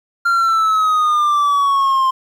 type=exponential sweep; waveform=triangle; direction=down; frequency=1392 to 1046.5 Hz; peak=-10 dBFS; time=0.25-2.11 s; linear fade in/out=10 ms; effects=8-bit